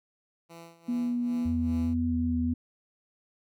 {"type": "tone with tremolo", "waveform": "10% pulse", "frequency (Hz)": 167.5, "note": "E3", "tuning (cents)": 28, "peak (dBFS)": -36, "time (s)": [0.49, 1.95], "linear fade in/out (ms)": 20, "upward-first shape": "sine", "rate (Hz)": 2.5, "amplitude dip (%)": 80}
{"type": "tone with pitch glide", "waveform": "sine", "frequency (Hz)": [242, 245.9], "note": ["B3", "B3"], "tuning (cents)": [-35, -7], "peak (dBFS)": -26, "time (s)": [0.88, 2.54], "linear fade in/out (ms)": 10, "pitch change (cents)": 28, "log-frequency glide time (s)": [1.38, 1.88]}
{"type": "tone with vibrato", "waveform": "sine", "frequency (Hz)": 82.4, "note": "E2", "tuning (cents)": 0, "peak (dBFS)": -30, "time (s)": [1.45, 2.54], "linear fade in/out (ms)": 10, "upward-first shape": "sine", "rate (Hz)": 5.1, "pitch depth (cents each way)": 26}
{"effects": []}